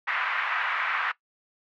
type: band-pass noise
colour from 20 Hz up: pink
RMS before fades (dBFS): -28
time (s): 0.07-1.12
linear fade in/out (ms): 10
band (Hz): 1100 to 2200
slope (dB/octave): 24
effects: noise-tail reverb RT60 0.1 s tail -18 dB re dry